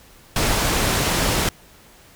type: low-pass noise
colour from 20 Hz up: pink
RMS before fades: -20 dBFS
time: 0.36-1.49 s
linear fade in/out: 2 ms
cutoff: 12000 Hz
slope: 12 dB/octave
effects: pink hiss -49 dBFS RMS until 2.15 s